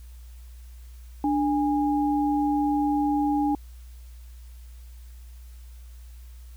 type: tone pair together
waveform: sine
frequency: 293.7 / 820.7 Hz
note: D4 / G#5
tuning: 0 / -21 cents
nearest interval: octave + tritone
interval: 1779 cents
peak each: -22 / -26 dBFS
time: 1.24-3.55 s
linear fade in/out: 2 ms
effects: added 60 Hz sine -41 dBFS peak until 6.56 s + white hiss -59 dBFS RMS until 6.56 s